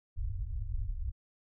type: low-pass noise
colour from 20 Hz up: pink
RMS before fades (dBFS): -35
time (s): 0.16-1.12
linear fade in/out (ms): 20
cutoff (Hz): 110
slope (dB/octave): 96
effects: none